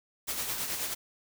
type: noise with tremolo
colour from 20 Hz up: white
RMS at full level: -32 dBFS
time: 0.27-0.95 s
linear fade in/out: 20 ms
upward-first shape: sine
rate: 9.3 Hz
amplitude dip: 45%
effects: none